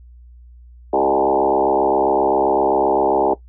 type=tone with frequency modulation; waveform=sine; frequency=606 Hz; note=D#5; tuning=46 cents flat; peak=-13 dBFS; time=0.93-3.34 s; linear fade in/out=5 ms; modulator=67.6 Hz; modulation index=4.3; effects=noise-tail reverb RT60 0.1 s tail -17 dB re dry + added 60 Hz sine -40 dBFS peak until 3.48 s